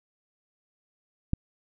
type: click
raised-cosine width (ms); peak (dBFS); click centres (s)
5; -12; 1.334
effects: none